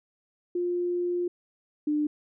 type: tone pair in turn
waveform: sine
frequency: 352.7 / 298.9 Hz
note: F4 / D4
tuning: +17 / +31 cents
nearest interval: minor third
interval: 286 cents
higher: first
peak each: -25 / -23 dBFS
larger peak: second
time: 0.55-1.28 / 1.87-2.07 s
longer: first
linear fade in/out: 5 ms
effects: none